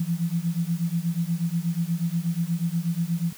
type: beating tone pair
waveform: sine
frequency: 164.81 / 173.11 Hz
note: E3 / F3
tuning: 0 / -15 cents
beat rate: 8.3 Hz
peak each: -26 dBFS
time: 0-3.33 s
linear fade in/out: 5 ms
effects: white hiss -46 dBFS RMS until 3.37 s